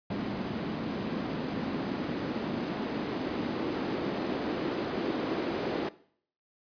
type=noise with band-pass filter sweep; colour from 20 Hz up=white; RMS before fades=-33 dBFS; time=0.1-5.89 s; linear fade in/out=5 ms; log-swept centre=210 to 340 Hz; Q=1.8; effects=noise-tail reverb RT60 0.6 s tail -19 dB re dry + resampled to 11025 Hz